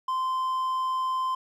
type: tone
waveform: triangle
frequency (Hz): 1037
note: C6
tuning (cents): -16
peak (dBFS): -23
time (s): 0.08-1.35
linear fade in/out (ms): 5
effects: none